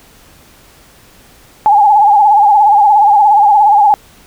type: tone with vibrato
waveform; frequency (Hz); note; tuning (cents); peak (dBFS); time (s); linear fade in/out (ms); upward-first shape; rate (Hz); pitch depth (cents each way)
sine; 830.6; G#5; 0; -4; 1.66-3.94; 0; sine; 17; 74
effects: pink hiss -43 dBFS RMS until 4.26 s